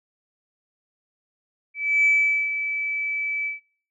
sine tone with ADSR envelope, 2305 Hz, D7, 33 cents flat, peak -14 dBFS, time 1.74-3.6 s, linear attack 310 ms, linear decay 440 ms, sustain -10 dB, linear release 140 ms, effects noise-tail reverb RT60 0.5 s tail -21 dB re dry + tanh soft clip ceiling -10 dBFS

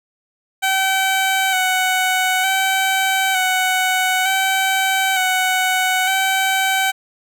15% pulse tone with vibrato, 756 Hz, F#5, 37 cents sharp, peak -9 dBFS, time 0.62-6.92 s, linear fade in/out 20 ms, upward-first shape square, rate 0.55 Hz, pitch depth 26 cents each way, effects none

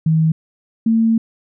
sine tone pair in turn, 159.5 / 225.6 Hz, D#3 / A3, +43 / +44 cents, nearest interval tritone, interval 601 cents, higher second, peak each -11 dBFS, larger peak neither, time 0.06-0.32 / 0.86-1.18 s, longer second, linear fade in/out 5 ms, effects none

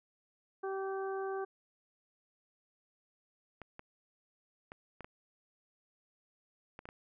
harmonic tone, 386.6 Hz, G4, 24 cents flat, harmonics 1 / 2 / 3 / 4, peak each -36 / -42 / -46 / -48 dBFS, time 0.63-1.45 s, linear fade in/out 10 ms
clicks, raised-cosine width 0.5 ms, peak -31 dBFS, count 8, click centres 3.617 / 3.794 / 4.719 / 5.007 / 5.045 / 6.791 / 6.855 / 6.889 s
effects none

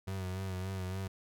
35% pulse tone with vibrato, 94 Hz, F#2, 28 cents sharp, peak -34 dBFS, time 0.07-1.08 s, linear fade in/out 10 ms, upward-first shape sine, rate 3.5 Hz, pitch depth 43 cents each way, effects none

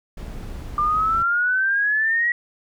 brown noise, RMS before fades -33 dBFS, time 0.17-1.23 s, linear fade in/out 5 ms
sine exponential sweep, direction up, 1186 to 1931 Hz, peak -17 dBFS, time 0.78-2.32 s, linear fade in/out 2 ms
effects none

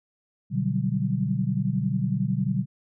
sine chord, G major seventh, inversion first, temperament equal, 123.47 / 146.83 / 185 / 196 Hz, B2 / D3 / F#3 / G3, 0 / 0 / 0 / 0 cents, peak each -28 dBFS, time 0.5-2.66 s, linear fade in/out 50 ms, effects none

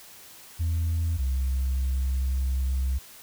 sine tone pair in turn, 82.6 / 65.56 Hz, E2 / C2, +4 / +4 cents, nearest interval major third, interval 400 cents, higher first, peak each -21 dBFS, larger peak neither, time 0.59-1.18 / 1.18-2.99 s, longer second, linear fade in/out 20 ms, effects tanh soft clip ceiling -21 dBFS + white hiss -48 dBFS RMS until 3.22 s

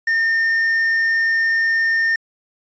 triangle tone with quantisation, 1817 Hz, A#6, 45 cents flat, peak -13 dBFS, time 0.07-2.16 s, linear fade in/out 5 ms, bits 7, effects resampled to 16000 Hz

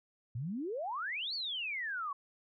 sine exponential two-way sweep, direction up then down, 108.2 to 4624 to 1089 Hz, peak -35 dBFS, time 0.35-2.13 s, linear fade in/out 5 ms, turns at 1.34 s, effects none

